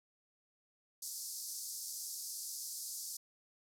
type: band-pass noise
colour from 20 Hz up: pink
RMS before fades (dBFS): -44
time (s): 1.02-3.17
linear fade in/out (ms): 5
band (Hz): 4800 to 14000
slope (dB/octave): 48
effects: none